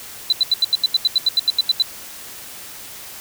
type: tone bursts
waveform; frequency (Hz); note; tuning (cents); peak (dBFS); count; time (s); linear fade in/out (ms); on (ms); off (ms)
sine; 3998; B7; +20; -11; 15; 0.3-1.823; 2; 25; 82
effects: white hiss -36 dBFS RMS until 3.2 s